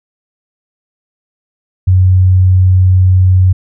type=tone; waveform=sine; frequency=92.6 Hz; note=F#2; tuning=2 cents sharp; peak=-4 dBFS; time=1.87-3.53 s; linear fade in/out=10 ms; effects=none